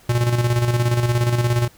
square tone with tremolo, 120 Hz, B2, 49 cents flat, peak -15 dBFS, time 0.09-1.68 s, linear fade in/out 5 ms, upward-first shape square, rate 17 Hz, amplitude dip 50%, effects pink hiss -50 dBFS RMS until 1.77 s

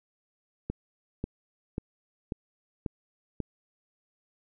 click train, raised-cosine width 3 ms, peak -18 dBFS, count 6, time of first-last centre 0.7-3.403 s, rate 1.85 Hz, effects none

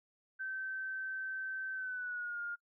sine tone with pitch glide, 1544 to 1415.9 Hz, G6 to F6, -27 to +23 cents, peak -37 dBFS, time 0.39-2.56 s, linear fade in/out 20 ms, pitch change -150 cents, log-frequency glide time 1.73-2.4 s, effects noise-tail reverb RT60 0.1 s tail -26 dB re dry

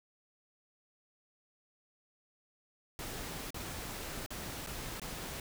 pink noise with dropouts, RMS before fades -42 dBFS, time 2.99-5.4 s, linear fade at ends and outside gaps 1 ms, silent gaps 3.505-3.544 / 4.262-4.305 / 4.664-4.671 / 4.998-5.017 s, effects none

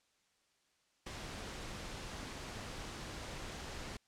pink noise, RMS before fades -45 dBFS, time 1.06-3.97 s, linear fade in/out 5 ms, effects white hiss -75 dBFS RMS until 4.07 s + low-pass 7000 Hz 12 dB/octave

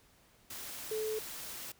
sine tone in noise, 434.4 Hz, A4, 22 cents flat, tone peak -33 dBFS, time 0.91-1.19 s, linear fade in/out 5 ms, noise white, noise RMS -44 dBFS, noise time 0.5-1.72 s, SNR +8 dB, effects pink hiss -65 dBFS RMS until 1.79 s

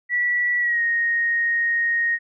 sine tone with pitch glide, 1948 to 1866.5 Hz, B6 to A#6, -24 to +2 cents, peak -18 dBFS, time 0.09-2.19 s, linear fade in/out 50 ms, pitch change -74 cents, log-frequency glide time 0.59-0.82 s, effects none

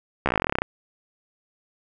slowing click train, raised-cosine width 0.5 ms, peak -6 dBFS, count 17, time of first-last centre 0.26-0.619 s, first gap 14 ms, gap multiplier 1.06, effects none

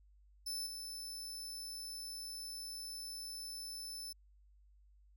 sawtooth tone with level steps, 5274 Hz, E8, in tune, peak -36 / -41 dBFS, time 0.46-4.13 s, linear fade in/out 10 ms, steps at 0.66 s, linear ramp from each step 10 ms, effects added 50 Hz sine -62 dBFS peak until 5.16 s

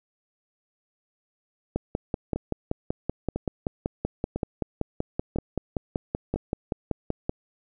two click trains, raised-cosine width 2 ms, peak -15 / -12 dBFS, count 5 / 30, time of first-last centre 2.36-6.36 / 1.76-7.294 s, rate 1 / 5.24 Hz, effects none

